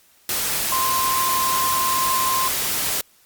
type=tone in noise; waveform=sine; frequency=1046.5 Hz; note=C6; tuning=in tune; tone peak=-20 dBFS; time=0.72-2.48 s; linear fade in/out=2 ms; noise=white; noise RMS=-23 dBFS; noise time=0.29-3.01 s; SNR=0 dB; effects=white hiss -56 dBFS RMS until 3.25 s + Opus 48 kbps